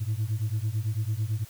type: beating tone pair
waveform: sine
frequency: 103.83 / 112.83 Hz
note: G#2 / A2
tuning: 0 / +44 cents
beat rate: 9 Hz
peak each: -27 dBFS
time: 0-1.45 s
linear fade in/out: 20 ms
effects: tanh soft clip ceiling -22 dBFS + white hiss -51 dBFS RMS until 1.49 s